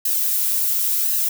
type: noise with flanger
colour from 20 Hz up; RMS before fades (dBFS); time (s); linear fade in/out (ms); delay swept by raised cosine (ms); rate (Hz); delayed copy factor
violet; -20; 0.05-1.29; 5; 0.86 to 3.06; 0.94; -0.5
effects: none

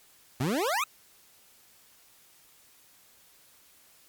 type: exponential sweep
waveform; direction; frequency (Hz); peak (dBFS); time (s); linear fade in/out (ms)
25% pulse; up; 116.54 to 1314; -22; 0.4-0.84; 5
effects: white hiss -59 dBFS RMS until 4.08 s + MP3 96 kbps

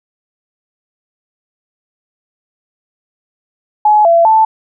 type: tone with pitch steps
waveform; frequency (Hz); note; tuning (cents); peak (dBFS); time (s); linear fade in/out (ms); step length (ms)
sine; 846 / 675 / 880; G#5 / E5 / A5; +32 / +41 / 0; -5; 3.85-4.45; 5; 200
effects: none

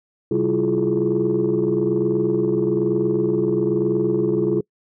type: tone cluster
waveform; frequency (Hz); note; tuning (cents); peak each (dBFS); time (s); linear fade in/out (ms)
sine; 133.4 / 195.2 / 333.6 / 354.7 / 422.5; C3 / G3 / E4 / F4 / G#4; +34 / -7 / +21 / +27 / +30; -26 / -25 / -21 / -21 / -21; 0.31-4.61; 5
effects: noise-tail reverb RT60 0.1 s tail -26 dB re dry + tanh soft clip ceiling -10 dBFS

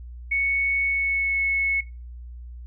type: tone with pitch glide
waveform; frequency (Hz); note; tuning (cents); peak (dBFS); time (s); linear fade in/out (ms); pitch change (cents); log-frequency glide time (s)
sine; 2217 to 2198; C#7 to C#7; 0 to -15; -20; 0.31-1.81; 10; -15; 0.84-1.39
effects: noise-tail reverb RT60 0.3 s tail -20 dB re dry + added 60 Hz sine -36 dBFS peak until 2.66 s

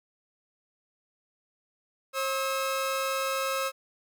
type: tone pair together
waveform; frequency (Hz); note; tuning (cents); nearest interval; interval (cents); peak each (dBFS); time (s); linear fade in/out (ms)
sawtooth; 537.1 / 1293; C5 / E6; +45 / -34; octave + minor third; 1521; -26 / -27; 2.13-3.72; 50
effects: none

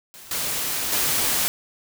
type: noise with level steps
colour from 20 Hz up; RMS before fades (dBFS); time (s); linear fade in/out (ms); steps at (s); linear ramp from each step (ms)
white; -43 / -26 / -22; 0.14-1.48; 0; 0.31 / 0.92; 2
effects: none

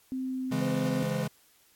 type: tone with pitch glide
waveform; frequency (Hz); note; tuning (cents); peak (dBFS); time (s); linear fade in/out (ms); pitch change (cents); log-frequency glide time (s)
sine; 260 to 256.9; C4 to C4; -11 to -32; -30; 0.12-1.03; 0; -21; 0.22-0.76
type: chord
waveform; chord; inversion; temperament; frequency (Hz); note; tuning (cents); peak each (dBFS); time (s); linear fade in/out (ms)
square; C# minor; none; equal; 138.59 / 164.81 / 207.7; C#3 / E3 / G#3; 0 / 0 / 0; -34; 0.51-1.28; 10
type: tone with vibrato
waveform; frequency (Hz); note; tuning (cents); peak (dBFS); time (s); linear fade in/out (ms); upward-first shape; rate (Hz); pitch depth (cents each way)
sine; 515; C5; -28; -34; 0.61-1.23; 0; triangle; 6; 9
effects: white hiss -63 dBFS RMS until 1.75 s + AAC 64 kbps

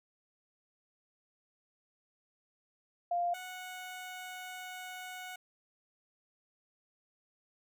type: tone pair in turn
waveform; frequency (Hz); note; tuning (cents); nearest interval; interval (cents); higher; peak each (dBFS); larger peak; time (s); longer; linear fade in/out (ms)
sine / 15% pulse; 698.5 / 736.2; F5 / F#5; 0 / -9; minor second; 91; second; -29 / -36; first; 3.11-3.34 / 3.34-5.36; second; 5
effects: none

